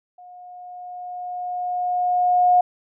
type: tone with level ramp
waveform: sine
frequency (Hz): 720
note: F#5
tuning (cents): -47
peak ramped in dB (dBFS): -41 to -11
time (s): 0.18-2.61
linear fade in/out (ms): 5
effects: none